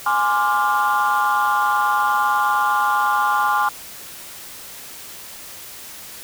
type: chord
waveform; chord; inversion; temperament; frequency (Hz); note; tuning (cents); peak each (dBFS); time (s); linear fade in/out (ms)
sine; D half-diminished seventh; second; equal with one note detuned; 830.6 / 1046.5 / 1174.7 / 1409.9; Ab5 / C6 / D6 / F6; 0 / 0 / 0 / +16; -19 / -20 / -20 / -21; 0.06-3.69; 5
effects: tanh soft clip ceiling -10 dBFS + white hiss -37 dBFS RMS until 6.23 s